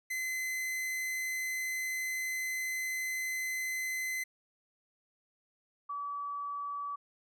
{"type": "tone pair in turn", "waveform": ["45% pulse", "sine"], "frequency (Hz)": [2043, 1146.6], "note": ["C7", "D6"], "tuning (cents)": [-42, -42], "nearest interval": "minor seventh", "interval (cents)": 1000, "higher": "first", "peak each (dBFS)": [-33, -35], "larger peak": "first", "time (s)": [[0.1, 4.24], [5.89, 6.96]], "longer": "first", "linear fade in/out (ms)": 10, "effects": []}